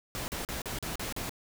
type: noise bursts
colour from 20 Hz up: pink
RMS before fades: -36 dBFS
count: 7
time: 0.15-1.294 s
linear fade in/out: 0 ms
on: 130 ms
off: 39 ms
effects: none